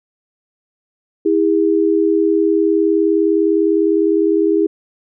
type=tone pair together; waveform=sine; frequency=325.2 / 405 Hz; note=E4 / G#4; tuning=-23 / -43 cents; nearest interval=major third; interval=380 cents; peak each=-14 dBFS; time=1.25-4.67 s; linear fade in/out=10 ms; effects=none